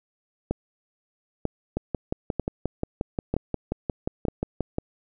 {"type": "two click trains", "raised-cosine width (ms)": 2, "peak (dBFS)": [-11, -12], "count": [5, 18], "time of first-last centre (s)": [[0.51, 4.284], [1.77, 4.784]], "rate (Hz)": [1.06, 5.64], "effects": []}